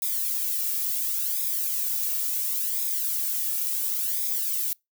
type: noise with flanger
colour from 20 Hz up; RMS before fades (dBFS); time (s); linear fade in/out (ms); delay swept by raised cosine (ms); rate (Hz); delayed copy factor
violet; -27; 0.02-4.73; 2; 0.68 to 1.98; 0.71; -0.75
effects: noise-tail reverb RT60 0.2 s tail -26 dB re dry